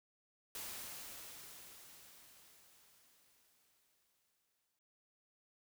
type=noise with exponential decay; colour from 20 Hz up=white; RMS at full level=-45 dBFS; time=0.55-4.79 s; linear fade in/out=1 ms; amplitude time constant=920 ms; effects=none